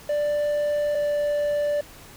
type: tone pair in turn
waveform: triangle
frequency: 589 / 586.2 Hz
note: D5 / D5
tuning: +5 / -3 cents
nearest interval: unison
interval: 8 cents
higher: first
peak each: -19 dBFS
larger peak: neither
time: 0.09-0.95 / 0.95-1.81 s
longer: neither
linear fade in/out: 5 ms
effects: pink hiss -46 dBFS RMS until 2.16 s